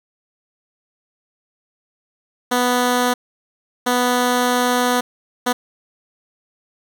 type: tone bursts at uneven times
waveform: 10% pulse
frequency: 247 Hz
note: B3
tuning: in tune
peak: -7 dBFS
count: 3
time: 2.51-3.14 / 3.86-5.01 / 5.46-5.53 s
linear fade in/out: 10 ms
effects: none